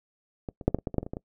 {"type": "clicks", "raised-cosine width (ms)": 2, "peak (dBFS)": [-20, -25, -7, -10, -24, -15, -20, -10, -22, -24, -20, -21], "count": 12, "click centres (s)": [0.488, 0.612, 0.68, 0.746, 0.787, 0.872, 0.943, 0.983, 1.03, 1.065, 1.135, 1.169], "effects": ["noise-tail reverb RT60 0.1 s tail -23 dB re dry"]}